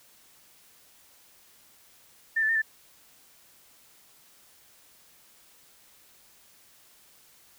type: tone with pitch steps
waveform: sine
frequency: 1794 / 1750 / 1817 / 1761 Hz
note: A6 / A6 / A#6 / A6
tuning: +33 / -10 / -45 / +1 cents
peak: -22 dBFS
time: 2.36-2.62 s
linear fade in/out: 10 ms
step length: 65 ms
effects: white hiss -58 dBFS RMS until 7.58 s